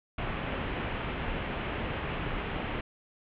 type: low-pass noise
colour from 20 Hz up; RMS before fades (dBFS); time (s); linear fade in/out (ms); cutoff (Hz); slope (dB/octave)
pink; -34; 0.18-2.81; 5; 3100; 48
effects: none